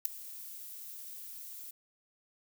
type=noise with ADSR envelope; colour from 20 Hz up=violet; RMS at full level=-24 dBFS; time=0.05-1.71 s; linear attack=4 ms; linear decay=6 ms; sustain=-22 dB; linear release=5 ms; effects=none